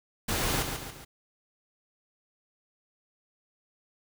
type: noise with echo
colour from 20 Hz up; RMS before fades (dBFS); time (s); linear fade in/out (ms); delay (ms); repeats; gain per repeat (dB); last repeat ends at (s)
pink; -29; 0.28-0.63; 10; 140; 3; -6; 1.05
effects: none